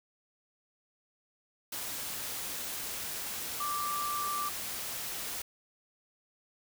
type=tone in noise; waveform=sine; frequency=1174.7 Hz; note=D6; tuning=in tune; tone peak=-32 dBFS; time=3.6-4.49 s; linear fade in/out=5 ms; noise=white; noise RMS=-38 dBFS; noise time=1.72-5.42 s; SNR=+3 dB; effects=none